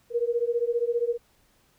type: beating tone pair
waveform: sine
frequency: 466.2 / 481.2 Hz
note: A#4 / B4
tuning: 0 / -45 cents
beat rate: 15 Hz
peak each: -26 dBFS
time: 0.1-1.18 s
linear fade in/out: 50 ms
effects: pink hiss -64 dBFS RMS until 1.78 s